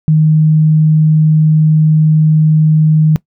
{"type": "tone", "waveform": "sine", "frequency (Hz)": 155.56, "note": "D#3", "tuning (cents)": 0, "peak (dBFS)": -5, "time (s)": [0.08, 3.16], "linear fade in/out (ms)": 0, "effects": ["noise-tail reverb RT60 0.1 s tail -20 dB re dry"]}